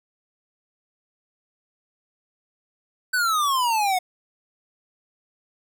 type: exponential sweep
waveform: square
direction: down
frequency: 1535 to 719 Hz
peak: -20 dBFS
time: 3.13-3.99 s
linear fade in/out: 10 ms
effects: none